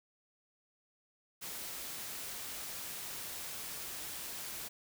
white noise, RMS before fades -43 dBFS, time 1.41-4.69 s, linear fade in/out 20 ms, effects none

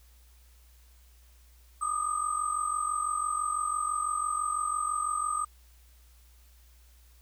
sine tone cluster, 1193 / 1239 / 8220 Hz, D6 / D#6 / C9, +27 / -8 / -32 cents, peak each -32 / -30 / -38 dBFS, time 1.81-5.45 s, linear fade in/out 10 ms, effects added 60 Hz sine -55 dBFS peak until 7.21 s + white hiss -64 dBFS RMS until 7.21 s

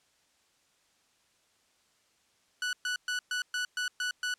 sawtooth tone bursts, 1480 Hz, F#6, in tune, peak -26 dBFS, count 8, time 2.62-4.34 s, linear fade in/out 2 ms, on 110 ms, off 120 ms, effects white hiss -69 dBFS RMS until 4.38 s + low-pass 8000 Hz 12 dB/octave

